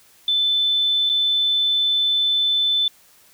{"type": "tone with dropouts", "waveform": "sine", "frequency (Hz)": 3520, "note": "A7", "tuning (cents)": 0, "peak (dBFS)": -16, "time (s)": [0.28, 2.88], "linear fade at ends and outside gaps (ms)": 2, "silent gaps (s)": [1.093, 1.097], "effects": ["white hiss -53 dBFS RMS until 3.33 s"]}